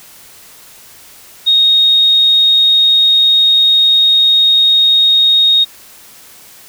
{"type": "tone", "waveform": "sine", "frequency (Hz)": 3729, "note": "A#7", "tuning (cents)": 0, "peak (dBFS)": -6, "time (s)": [1.46, 5.65], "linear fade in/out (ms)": 20, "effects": ["white hiss -39 dBFS RMS until 6.68 s"]}